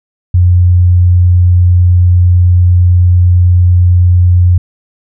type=tone; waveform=sine; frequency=89.1 Hz; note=F2; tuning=35 cents sharp; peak=-3 dBFS; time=0.34-4.58 s; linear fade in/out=5 ms; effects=none